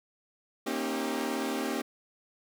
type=chord; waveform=sawtooth; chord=Eb dominant seventh; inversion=second; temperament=equal with one note detuned; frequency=233.1 / 271.2 / 311.1 / 392 Hz; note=Bb3 / Db4 / Eb4 / G4; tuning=0 / -38 / 0 / 0 cents; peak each=-32 / -30 / -33 / -32 dBFS; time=0.66-1.82 s; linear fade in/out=10 ms; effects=none